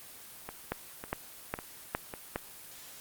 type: two click trains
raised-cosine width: 0.5 ms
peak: -15 / -23 dBFS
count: 5 / 4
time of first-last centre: 0.72-2.359 / 0.49-2.138 s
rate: 2.44 / 1.82 Hz
effects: white hiss -49 dBFS RMS until 3 s + Opus 24 kbps